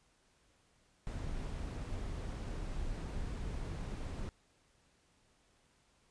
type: noise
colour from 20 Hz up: brown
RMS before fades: -40 dBFS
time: 1.07-4.29 s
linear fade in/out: 0 ms
effects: pink hiss -71 dBFS RMS until 6.1 s + resampled to 22050 Hz